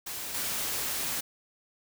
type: noise with level steps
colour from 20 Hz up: white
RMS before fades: -37 / -32 dBFS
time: 0.06-1.21 s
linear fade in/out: 10 ms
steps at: 0.34 s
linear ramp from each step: 5 ms
effects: none